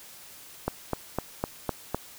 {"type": "click train", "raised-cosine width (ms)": 1, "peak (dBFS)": -12, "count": 6, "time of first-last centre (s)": [0.68, 1.946], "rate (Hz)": 3.95, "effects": ["white hiss -48 dBFS RMS until 2.18 s"]}